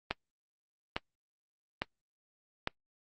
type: click train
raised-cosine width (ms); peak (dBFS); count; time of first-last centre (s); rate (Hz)
0.3; -14; 4; 0.11-2.674; 1.17
effects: noise-tail reverb RT60 0.1 s tail -26 dB re dry + Opus 24 kbps